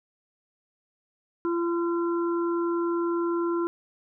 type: harmonic tone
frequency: 341.3 Hz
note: F4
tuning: 40 cents flat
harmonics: 1 / 3 / 4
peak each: -24 / -34 / -36 dBFS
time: 1.45-3.67 s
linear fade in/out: 0 ms
effects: none